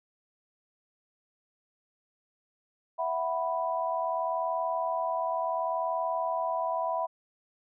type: chord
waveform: sine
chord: E suspended second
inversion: none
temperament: equal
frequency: 659.3 / 740 / 987.8 Hz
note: E5 / F#5 / B5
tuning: 0 / 0 / 0 cents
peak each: -31 / -34 / -31 dBFS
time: 2.98-7.07 s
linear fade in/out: 20 ms
effects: none